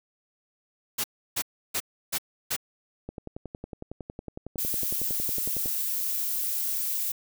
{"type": "noise bursts", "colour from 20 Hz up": "white", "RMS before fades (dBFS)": -28, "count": 5, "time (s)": [0.98, 2.565], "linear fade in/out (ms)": 10, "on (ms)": 61, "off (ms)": 320}
{"type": "click train", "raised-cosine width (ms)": 2, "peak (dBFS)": -23, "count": 29, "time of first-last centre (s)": [3.09, 5.659], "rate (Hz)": 10.9}
{"type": "noise", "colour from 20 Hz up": "violet", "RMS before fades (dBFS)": -29, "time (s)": [4.58, 7.12], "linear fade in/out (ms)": 5}
{"effects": []}